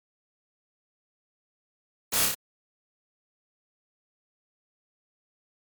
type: noise with echo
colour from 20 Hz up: white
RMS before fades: -26 dBFS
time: 2.12-2.26 s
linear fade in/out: 10 ms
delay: 30 ms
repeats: 3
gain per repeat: -2 dB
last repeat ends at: 2.35 s
effects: MP3 96 kbps